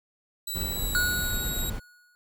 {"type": "tone with pitch glide", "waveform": "10% pulse", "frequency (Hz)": [3951, 3823], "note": ["B7", "A#7"], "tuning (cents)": [0, 43], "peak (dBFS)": -24, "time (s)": [0.47, 1.7], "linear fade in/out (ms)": 5, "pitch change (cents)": -57, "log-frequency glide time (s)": [0.68, 1.36]}
{"type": "noise", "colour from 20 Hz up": "brown", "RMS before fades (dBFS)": -32, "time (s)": [0.54, 1.8], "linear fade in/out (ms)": 20}
{"type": "tone with exponential decay", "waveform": "square", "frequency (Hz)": 1455, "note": "F#6", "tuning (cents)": -29, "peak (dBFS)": -22, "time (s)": [0.95, 2.15], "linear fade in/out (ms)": 0, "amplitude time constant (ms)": 260}
{"effects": []}